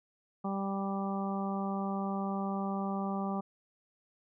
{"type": "harmonic tone", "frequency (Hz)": 196, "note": "G3", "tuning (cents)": 0, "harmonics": [1, 2, 3, 4, 5, 6], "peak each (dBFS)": [-33, -42, -43, -39, -45, -42], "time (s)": [0.44, 3.41], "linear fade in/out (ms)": 10, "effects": []}